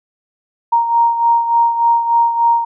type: beating tone pair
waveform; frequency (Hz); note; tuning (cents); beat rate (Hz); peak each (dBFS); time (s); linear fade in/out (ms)
sine; 932.3 / 935.7; A#5 / A#5; 0 / +6; 3.4; -11 / -18; 0.72-2.65; 10
effects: none